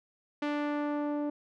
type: tone with low-pass filter sweep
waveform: sawtooth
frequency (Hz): 293.7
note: D4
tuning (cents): 0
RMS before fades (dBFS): -32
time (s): 0.42-1.3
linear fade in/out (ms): 5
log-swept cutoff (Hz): 3000 to 630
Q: 0.87
effects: none